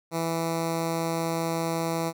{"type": "tone with notch filter", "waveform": "10% pulse", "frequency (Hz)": 165.1, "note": "E3", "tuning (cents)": 3, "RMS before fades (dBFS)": -28, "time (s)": [0.11, 2.13], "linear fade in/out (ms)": 50, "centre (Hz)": 2900, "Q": 1.8, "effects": []}